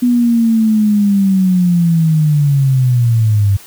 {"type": "linear sweep", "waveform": "sine", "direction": "down", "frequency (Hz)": [246.9, 96.8], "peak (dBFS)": -8, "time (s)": [0.02, 3.57], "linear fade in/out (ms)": 10, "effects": ["white hiss -38 dBFS RMS until 3.66 s"]}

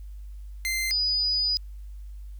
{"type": "tone pair in turn", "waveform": ["sawtooth", "sine"], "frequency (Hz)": [2082, 4952], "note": ["C7", "D#8"], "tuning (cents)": [-9, -9], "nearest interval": "octave + minor third", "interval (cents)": 1500, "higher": "second", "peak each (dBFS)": -22, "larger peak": "neither", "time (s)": [[0.65, 0.91], [0.91, 1.57]], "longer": "second", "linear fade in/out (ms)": 0, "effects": ["added 50 Hz sine -37 dBFS peak until 2.39 s", "white hiss -67 dBFS RMS until 2.39 s"]}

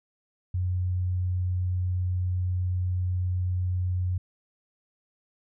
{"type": "tone", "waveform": "sine", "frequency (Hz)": 90.8, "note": "F#2", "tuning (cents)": -32, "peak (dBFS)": -24, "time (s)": [0.54, 4.18], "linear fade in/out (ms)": 5, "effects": []}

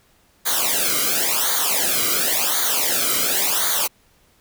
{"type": "noise with flanger", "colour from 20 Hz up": "white", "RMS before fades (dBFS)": -20, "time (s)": [0.45, 3.88], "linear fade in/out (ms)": 20, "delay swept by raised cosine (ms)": [0.37, 1.15], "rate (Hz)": 0.93, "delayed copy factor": -0.95, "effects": ["pink hiss -58 dBFS RMS until 4.4 s"]}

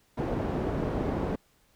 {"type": "low-pass noise", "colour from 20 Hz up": "white", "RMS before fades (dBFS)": -30, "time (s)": [0.17, 1.36], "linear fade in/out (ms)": 10, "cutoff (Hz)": 450, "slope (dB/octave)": 12, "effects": ["pink hiss -66 dBFS RMS until 1.75 s"]}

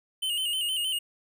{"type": "tone with vibrato", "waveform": "square", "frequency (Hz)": 2960, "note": "F#7", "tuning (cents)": 0, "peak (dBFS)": -27, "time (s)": [0.22, 0.99], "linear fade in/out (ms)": 10, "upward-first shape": "square", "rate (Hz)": 6.4, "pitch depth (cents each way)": 61, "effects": []}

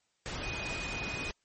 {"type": "tone in noise", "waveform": "sine", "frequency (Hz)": 2489, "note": "D#7", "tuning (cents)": 0, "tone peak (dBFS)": -38, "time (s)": [0.43, 1.3], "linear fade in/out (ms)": 0, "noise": "pink", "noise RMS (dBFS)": -38, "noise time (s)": [0.26, 1.31], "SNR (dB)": -3, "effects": ["white hiss -75 dBFS RMS until 1.44 s", "MP3 32 kbps"]}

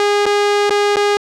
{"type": "tone with dropouts", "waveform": "sawtooth", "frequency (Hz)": 410, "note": "G#4", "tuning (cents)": -22, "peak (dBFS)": -8, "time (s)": [0, 1.17], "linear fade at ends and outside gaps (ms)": 1, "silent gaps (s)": [[0.257, 0.264], [0.696, 0.706], [0.959, 0.968]], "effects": ["low-pass 6000 Hz 12 dB/octave"]}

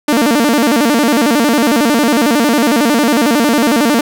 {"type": "tone with vibrato", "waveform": "sawtooth", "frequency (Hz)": 261.6, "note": "C4", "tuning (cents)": 0, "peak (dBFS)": -5, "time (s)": [0.08, 4.01], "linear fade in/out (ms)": 5, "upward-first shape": "square", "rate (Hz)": 11, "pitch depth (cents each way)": 220, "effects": []}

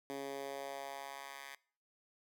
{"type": "tone with high-pass filter sweep", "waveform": "10% pulse", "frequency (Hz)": 138.3, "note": "C#3", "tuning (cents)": -4, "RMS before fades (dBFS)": -45, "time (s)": [0.1, 1.55], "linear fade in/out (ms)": 0, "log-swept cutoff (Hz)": [300, 1500], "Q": 1.7, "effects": ["noise-tail reverb RT60 0.5 s tail -23 dB re dry"]}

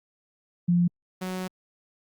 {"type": "tone pair in turn", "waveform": ["sine", "sawtooth"], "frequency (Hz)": [174.61, 184.99], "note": ["F3", "F#3"], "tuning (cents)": [0, 0], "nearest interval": "minor second", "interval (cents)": 100, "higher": "second", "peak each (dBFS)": [-18, -26], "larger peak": "first", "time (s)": [[0.68, 0.88], [1.21, 1.48]], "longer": "second", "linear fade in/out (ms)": 10, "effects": ["Opus 32 kbps"]}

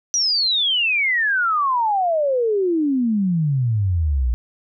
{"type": "exponential sweep", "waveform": "sine", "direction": "down", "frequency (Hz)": [5920, 56.9], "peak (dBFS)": -16, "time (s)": [0.14, 4.34], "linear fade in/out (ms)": 0, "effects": []}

